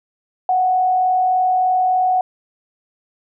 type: tone with frequency modulation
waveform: sine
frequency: 739 Hz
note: F#5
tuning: 2 cents flat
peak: -13 dBFS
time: 0.49-2.21 s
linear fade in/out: 2 ms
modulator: 43.4 Hz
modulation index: 0.27
effects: none